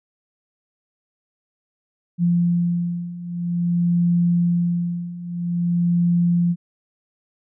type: beating tone pair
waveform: sine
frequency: 172.9 / 173.4 Hz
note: F3 / F3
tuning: -17 / -12 cents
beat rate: 0.5 Hz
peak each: -22 / -19 dBFS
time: 2.18-6.56 s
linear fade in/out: 50 ms
effects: none